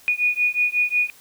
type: beating tone pair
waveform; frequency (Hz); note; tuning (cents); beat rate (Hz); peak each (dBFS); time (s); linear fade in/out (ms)
sine; 2458 / 2463.5; D#7 / D#7; -22 / -18; 5.5; -21; 0.08-1.1; 0
effects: white hiss -50 dBFS RMS until 1.2 s